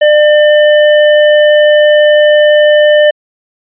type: tone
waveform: square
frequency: 599 Hz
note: D5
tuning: 34 cents sharp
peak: -4 dBFS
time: 0.01-3.11 s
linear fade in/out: 10 ms
effects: resampled to 8000 Hz